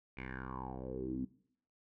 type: tone with low-pass filter sweep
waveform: 10% pulse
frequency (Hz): 64.6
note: C2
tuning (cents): -21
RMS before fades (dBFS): -42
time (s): 0.17-1.25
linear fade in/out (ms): 5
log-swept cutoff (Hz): 2400 to 240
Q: 6.9
effects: noise-tail reverb RT60 0.6 s tail -18 dB re dry